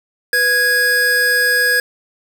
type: tone pair together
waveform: square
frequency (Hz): 493.9 / 1657.9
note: B4 / G#6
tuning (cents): 0 / -3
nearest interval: octave + major sixth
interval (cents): 2097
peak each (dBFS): -23 / -13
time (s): 0.33-1.8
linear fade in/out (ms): 2
effects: none